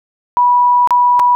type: tone with dropouts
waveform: sine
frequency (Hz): 978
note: B5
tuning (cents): -17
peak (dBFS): -7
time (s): 0.37-1.35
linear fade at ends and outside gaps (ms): 0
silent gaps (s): 0.874-0.907 / 1.194-1.198
effects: none